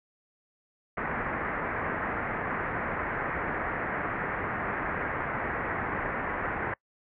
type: low-pass noise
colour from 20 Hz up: white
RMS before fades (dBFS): -32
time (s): 0.97-6.74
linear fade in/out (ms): 5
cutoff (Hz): 2000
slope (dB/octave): 48
effects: noise-tail reverb RT60 0.1 s tail -25 dB re dry